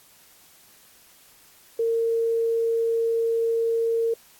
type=tone; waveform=sine; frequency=458.1 Hz; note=A#4; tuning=30 cents flat; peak=-20 dBFS; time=1.79-4.14 s; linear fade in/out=5 ms; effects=white hiss -54 dBFS RMS until 4.39 s + AAC 64 kbps